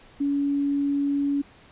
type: tone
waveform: sine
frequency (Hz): 282.8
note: C#4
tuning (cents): +35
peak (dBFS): -21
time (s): 0.2-1.42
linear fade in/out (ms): 10
effects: pink hiss -52 dBFS RMS until 1.71 s + resampled to 8000 Hz